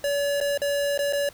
square tone with dropouts, 570 Hz, C#5, 48 cents sharp, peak -23 dBFS, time 0.04-1.29 s, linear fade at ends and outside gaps 2 ms, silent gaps 0.403-0.411 / 0.576-0.617 / 0.977-0.99 / 1.126-1.132 s, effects pink hiss -50 dBFS RMS until 1.33 s

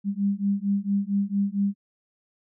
sine beating tone pair, 197.8 / 202.2 Hz, G3 / G#3, +16 / -46 cents, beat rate 4.4 Hz, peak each -25 dBFS, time 0.04-1.75 s, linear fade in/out 50 ms, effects none

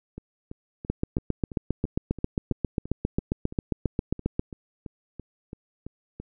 two click trains, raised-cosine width 3 ms, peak -11 / -24 dBFS, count 27 / 19, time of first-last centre 0.9-4.395 / 0.18-6.2 s, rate 7.44 / 2.99 Hz, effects none

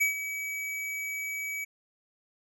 square tone with ADSR envelope, 2279 Hz, C#7, 47 cents sharp, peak -22 dBFS, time 0-1.65 s, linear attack 16 ms, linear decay 120 ms, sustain -11 dB, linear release 14 ms, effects none

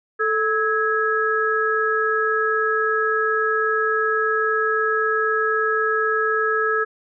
sine tone cluster, 438.7 / 1295 / 1659 Hz, A4 / E6 / G#6, -5 / -31 / -2 cents, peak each -22 dBFS, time 0.19-6.85 s, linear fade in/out 20 ms, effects none

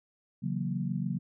sine chord, F# dominant seventh, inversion second, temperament equal, 138.59 / 164.81 / 185 / 233.1 Hz, C#3 / E3 / F#3 / A#3, 0 / 0 / 0 / 0 cents, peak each -34 / -37 / -33 / -37 dBFS, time 0.42-1.19 s, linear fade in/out 20 ms, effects none

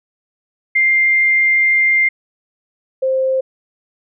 sine tone pair in turn, 2102 / 525.5 Hz, C7 / C5, +7 / +7 cents, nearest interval 2 octaves, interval 2400 cents, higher first, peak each -10 / -13 dBFS, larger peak first, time 0.75-2.09 / 3.02-3.41 s, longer first, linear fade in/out 10 ms, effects none

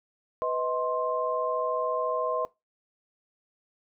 sine tone cluster, 498 / 632 / 1052 Hz, B4 / D#5 / C6, +14 / +27 / +9 cents, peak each -30 dBFS, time 0.42-2.45 s, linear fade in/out 0 ms, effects noise-tail reverb RT60 0.2 s tail -20 dB re dry

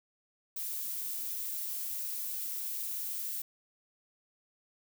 violet noise, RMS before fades -37 dBFS, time 0.56-3.42 s, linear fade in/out 5 ms, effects none

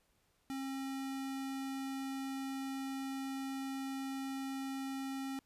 square tone, 269.2 Hz, C4, 49 cents sharp, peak -39 dBFS, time 0.5-5.39 s, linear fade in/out 0 ms, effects pink hiss -75 dBFS RMS until 5.45 s + resampled to 32000 Hz

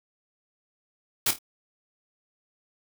white noise with echo, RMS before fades -23 dBFS, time 1.26-1.31 s, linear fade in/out 5 ms, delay 26 ms, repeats 3, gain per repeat -9 dB, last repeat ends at 1.388 s, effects none

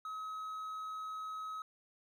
triangle tone, 1277 Hz, D#6, 45 cents sharp, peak -38 dBFS, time 0.05-1.62 s, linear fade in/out 2 ms, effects none

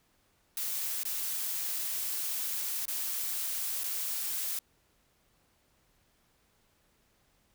blue noise with dropouts, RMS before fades -34 dBFS, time 0.57-4.59 s, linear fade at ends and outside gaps 2 ms, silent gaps 1.034-1.052 / 2.855-2.88 / 3.836-3.84 s, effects pink hiss -70 dBFS RMS until 7.54 s

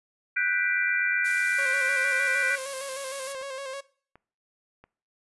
sine chord, G major seventh, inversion third, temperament equal with one note detuned, 1480 / 1568 / 1975.5 / 2363 Hz, F#6 / G6 / B6 / D7, 0 / 0 / 0 / +10 cents, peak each -27 / -30 / -29 / -28 dBFS, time 0.36-2.56 s, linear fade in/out 10 ms
blue noise, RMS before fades -36 dBFS, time 1.24-3.34 s, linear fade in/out 20 ms
sawtooth tone with vibrato, 540 Hz, C#5, 45 cents flat, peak -30 dBFS, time 1.58-3.81 s, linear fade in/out 10 ms, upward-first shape square, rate 6.5 Hz, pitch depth 44 cents each way
clicks, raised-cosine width 0.5 ms, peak -35 dBFS, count 4, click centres 3.348 / 3.414 / 4.156 / 4.84 s
effects noise-tail reverb RT60 0.5 s tail -21 dB re dry + resampled to 24000 Hz

